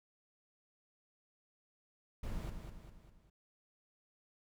brown noise with echo, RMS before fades -40 dBFS, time 2.23-2.5 s, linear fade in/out 5 ms, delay 200 ms, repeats 4, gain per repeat -6 dB, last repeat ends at 3.3 s, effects none

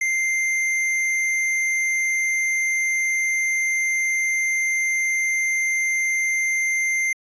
sine tone with tanh clipping, 2093 Hz, C7, in tune, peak -21 dBFS, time 0.01-7.13 s, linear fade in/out 5 ms, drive 15 dB, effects resampled to 22050 Hz

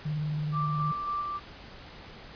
sine tone with vibrato, 151 Hz, D3, 48 cents sharp, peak -28 dBFS, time 0.05-0.92 s, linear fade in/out 10 ms, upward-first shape triangle, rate 19 Hz, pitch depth 55 cents each way
sine tone with tremolo, 1174.7 Hz, D6, in tune, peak -28 dBFS, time 0.52-1.4 s, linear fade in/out 50 ms, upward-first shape square, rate 3.6 Hz, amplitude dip 30%
effects pink hiss -47 dBFS RMS until 2.35 s + resampled to 11025 Hz

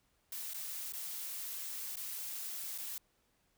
blue noise with dropouts, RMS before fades -42 dBFS, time 0.32-2.98 s, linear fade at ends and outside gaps 2 ms, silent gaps 0.535-0.543 / 0.923-0.935 / 1.958-1.968 / 2.779-2.784 s, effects pink hiss -75 dBFS RMS until 3.57 s

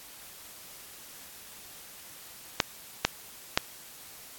clicks, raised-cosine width 0.2 ms, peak -3 dBFS, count 3, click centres 2.602 / 3.05 / 3.575 s, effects white hiss -48 dBFS RMS until 4.38 s + AAC 64 kbps

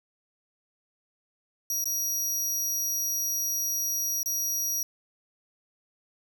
sawtooth tone with dropouts, 5750 Hz, F8, 50 cents sharp, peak -24 dBFS, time 1.7-4.83 s, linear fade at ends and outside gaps 2 ms, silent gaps 1.842-1.856 / 4.231-4.259 s, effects none

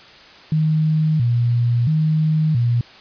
sine tone with vibrato, 136.7 Hz, C#3, 24 cents flat, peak -14 dBFS, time 0.52-2.81 s, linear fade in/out 2 ms, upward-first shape square, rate 0.74 Hz, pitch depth 230 cents each way, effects white hiss -43 dBFS RMS until 3 s + resampled to 11025 Hz

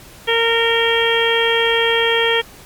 harmonic tone, 460.5 Hz, A#4, 21 cents flat, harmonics 1 / 2 / 3 / 4 / 5 / 6 / 7, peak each -17 / -23 / -26 / -20 / -23 / -25 / -19 dBFS, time 0.27-2.42 s, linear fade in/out 20 ms, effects pink hiss -41 dBFS RMS until 2.65 s + MP3 96 kbps

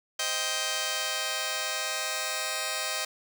5% pulse chord, C minor, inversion none, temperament just, 523.3 / 627.9 / 784.9 Hz, C5 / Eb5 / G5, 0 / +16 / +2 cents, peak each -24 / -20 / -23 dBFS, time 0.19-3.05 s, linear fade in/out 5 ms, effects none

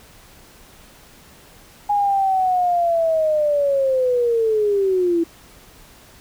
sine linear sweep, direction down, 828 to 329.6 Hz, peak -15 dBFS, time 1.89-5.24 s, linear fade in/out 10 ms, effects pink hiss -47 dBFS RMS until 6.2 s

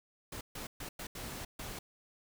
pink noise bursts at uneven times, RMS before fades -43 dBFS, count 6, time 0.32-0.41 / 0.55-0.67 / 0.8-0.89 / 0.99-1.07 / 1.15-1.45 / 1.59-1.79 s, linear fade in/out 5 ms, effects none

